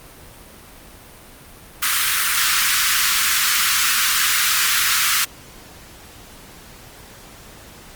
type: high-pass noise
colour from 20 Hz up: pink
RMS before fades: -18 dBFS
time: 1.82-5.25 s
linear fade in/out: 10 ms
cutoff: 1200 Hz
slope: 48 dB/octave
effects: pink hiss -42 dBFS RMS until 7.95 s + Opus 32 kbps